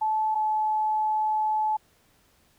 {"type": "tone pair in turn", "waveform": "sine", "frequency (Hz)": [868, 861.5], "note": ["A5", "A5"], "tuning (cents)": [-24, -37], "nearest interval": "unison", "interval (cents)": 13, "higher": "first", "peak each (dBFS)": -22, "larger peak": "neither", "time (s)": [[0.01, 0.35], [0.35, 1.77]], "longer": "second", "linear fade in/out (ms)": 10, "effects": ["pink hiss -63 dBFS RMS until 2.58 s"]}